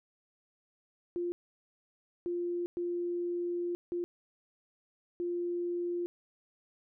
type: tone bursts at uneven times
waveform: sine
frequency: 349.2 Hz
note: F4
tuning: in tune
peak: -31 dBFS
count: 5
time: 1.16-1.32 / 2.26-2.66 / 2.77-3.75 / 3.92-4.04 / 5.2-6.06 s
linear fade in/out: 0 ms
effects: none